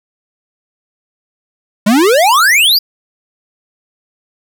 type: exponential sweep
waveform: square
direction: up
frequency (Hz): 196 to 4978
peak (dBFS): -7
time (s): 1.86-2.79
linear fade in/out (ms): 10
effects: none